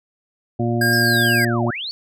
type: harmonic tone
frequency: 117.8 Hz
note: A#2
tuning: 19 cents sharp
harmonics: 1 / 2 / 3 / 5 / 6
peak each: -21 / -22 / -24 / -30 / -28 dBFS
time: 0.59-1.71 s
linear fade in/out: 10 ms
type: tone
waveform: square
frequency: 1614 Hz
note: G#6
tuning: 50 cents flat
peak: -17 dBFS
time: 0.81-1.45 s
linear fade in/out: 5 ms
type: linear two-way sweep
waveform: sine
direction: down then up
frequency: 5410 to 558 to 4599 Hz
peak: -25 dBFS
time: 0.93-1.91 s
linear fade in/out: 0 ms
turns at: 1.65 s
effects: none